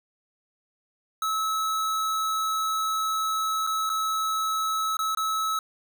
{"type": "tone with dropouts", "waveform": "square", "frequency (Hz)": 1297, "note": "E6", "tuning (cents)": -28, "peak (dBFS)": -25, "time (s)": [1.22, 5.59], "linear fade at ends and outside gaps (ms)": 2, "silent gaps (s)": [[3.667, 3.672], [3.894, 3.899], [4.969, 4.99], [5.149, 5.172]], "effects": []}